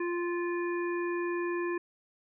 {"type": "harmonic tone", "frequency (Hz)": 348.1, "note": "F4", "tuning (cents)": -6, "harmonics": [1, 3, 5, 7], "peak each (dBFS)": [-30, -39, -40, -45], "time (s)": [0, 1.78], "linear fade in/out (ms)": 5, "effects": []}